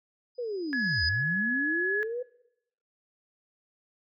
sine tone with exponential growth, 4978 Hz, D#8, in tune, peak -25 dBFS, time 0.35-1.09 s, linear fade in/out 2 ms, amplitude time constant 160 ms
sine linear two-way sweep, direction down then up, 505 to 72.4 to 505 Hz, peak -30 dBFS, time 0.38-2.23 s, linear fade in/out 10 ms, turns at 1.04 s
sine tone, 1693 Hz, G#6, 33 cents sharp, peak -27 dBFS, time 0.73-2.03 s, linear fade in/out 0 ms
effects noise-tail reverb RT60 0.8 s tail -21 dB re dry

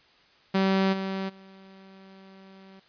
sawtooth tone with level steps, 192.2 Hz, G3, 34 cents flat, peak -17 / -25 / -44 dBFS, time 0.54-2.8 s, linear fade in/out 10 ms, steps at 0.92 / 1.28 s, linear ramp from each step 20 ms, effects white hiss -59 dBFS RMS until 2.88 s + resampled to 11025 Hz

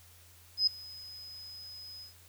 sine tone with ADSR envelope, 5050 Hz, D#8, 25 cents sharp, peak -21 dBFS, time 0.57-2.14 s, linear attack 100 ms, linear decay 6 ms, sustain -23 dB, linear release 120 ms, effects added 87 Hz sine -59 dBFS peak until 2.28 s + white hiss -59 dBFS RMS until 2.28 s

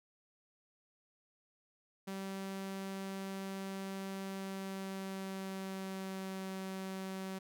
sawtooth tone with pitch glide, 193.4 to 190.41 Hz, G3 to F#3, -23 to +50 cents, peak -36 dBFS, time 2.07-7.39 s, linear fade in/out 10 ms, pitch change -27 cents, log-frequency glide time 4.25-6.49 s, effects none

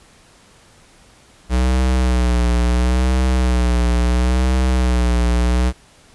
square tone with vibrato, 61.74 Hz, B1, in tune, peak -14 dBFS, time 1.49-5.73 s, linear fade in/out 50 ms, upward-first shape sine, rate 0.73 Hz, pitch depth 58 cents each way, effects pink hiss -49 dBFS RMS until 6.14 s + resampled to 24000 Hz

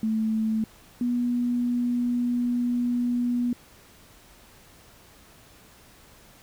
sine tone pair in turn, 220 / 243 Hz, A3 / B3, 0 / -28 cents, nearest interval major second, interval 172 cents, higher second, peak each -22 dBFS, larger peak neither, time 0.03-0.64 / 1.01-3.53 s, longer second, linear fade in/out 2 ms, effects pink hiss -53 dBFS RMS until 6.42 s

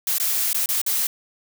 blue noise with dropouts, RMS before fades -22 dBFS, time 0.07-1.07 s, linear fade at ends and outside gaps 2 ms, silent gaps 0.183-0.199 / 0.531-0.545 / 0.66-0.689 / 0.816-0.863 s, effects none

